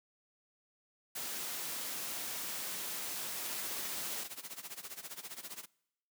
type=noise; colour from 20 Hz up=white; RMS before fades=-40 dBFS; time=1.15-4.24 s; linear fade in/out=10 ms
type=noise with tremolo; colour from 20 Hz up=white; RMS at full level=-43 dBFS; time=3.44-5.66 s; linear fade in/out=20 ms; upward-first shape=sine; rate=15 Hz; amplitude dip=85%
effects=noise-tail reverb RT60 0.8 s tail -24 dB re dry + high-pass 150 Hz 12 dB/octave